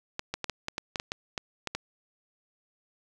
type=clicks; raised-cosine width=0.2 ms; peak=-14 dBFS; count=12; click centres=0.194 / 0.34 / 0.443 / 0.497 / 0.684 / 0.781 / 0.958 / 0.999 / 1.119 / 1.378 / 1.673 / 1.75 s; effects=none